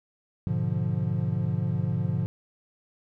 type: chord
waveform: triangle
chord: G# diminished seventh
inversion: none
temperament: equal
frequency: 103.83 / 123.47 / 146.83 / 174.61 Hz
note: G#2 / B2 / D3 / F3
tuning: 0 / 0 / 0 / 0 cents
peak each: -28 dBFS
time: 0.47-2.26 s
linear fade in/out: 0 ms
effects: none